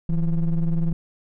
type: ring-modulated tone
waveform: triangle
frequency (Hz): 87.31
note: F2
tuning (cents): 0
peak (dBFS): -13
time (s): 0.09-0.93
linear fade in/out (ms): 5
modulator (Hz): 77.2
effects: none